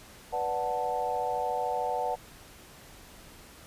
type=chord; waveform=sine; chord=B minor seventh; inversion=none; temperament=equal; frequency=493.9 / 587.3 / 740 / 880 Hz; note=B4 / D5 / F#5 / A5; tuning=0 / 0 / 0 / 0 cents; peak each=-34 / -36 / -31 / -33 dBFS; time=0.32-2.16 s; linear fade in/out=20 ms; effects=pink hiss -51 dBFS RMS until 3.66 s + resampled to 32000 Hz